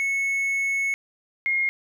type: tone pair in turn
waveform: triangle / sine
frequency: 2200 / 2142 Hz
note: C#7 / C7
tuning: -14 / +40 cents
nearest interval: unison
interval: 46 cents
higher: first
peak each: -20 dBFS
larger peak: neither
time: 0-0.94 / 1.46-1.69 s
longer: first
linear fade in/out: 0 ms
effects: none